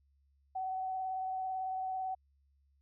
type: tone with vibrato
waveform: sine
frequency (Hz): 754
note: F#5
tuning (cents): +32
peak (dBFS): -34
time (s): 0.55-2.15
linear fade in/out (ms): 10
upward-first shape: sine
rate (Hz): 18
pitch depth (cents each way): 15
effects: added 69 Hz sine -68 dBFS peak until 2.81 s